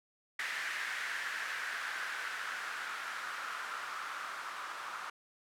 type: noise with low-pass filter sweep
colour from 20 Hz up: violet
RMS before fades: -40 dBFS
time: 0.39-5.1 s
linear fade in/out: 5 ms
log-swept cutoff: 1800 to 1200 Hz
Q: 3.4
effects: none